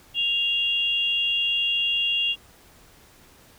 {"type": "tone pair together", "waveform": "sine", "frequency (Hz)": [2794, 3323], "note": ["F7", "G#7"], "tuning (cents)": [0, 0], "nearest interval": "minor third", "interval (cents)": 300, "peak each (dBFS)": [-22, -26], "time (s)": [0.14, 2.36], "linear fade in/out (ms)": 50, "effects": ["pink hiss -53 dBFS RMS until 3.58 s"]}